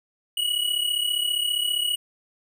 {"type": "tone pair together", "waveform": "square", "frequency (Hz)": [2908, 2943], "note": ["F#7", "F#7"], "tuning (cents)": [-31, -10], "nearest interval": "unison", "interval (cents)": 21, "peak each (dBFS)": [-25, -27], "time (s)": [0.37, 1.96], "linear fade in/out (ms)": 5, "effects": []}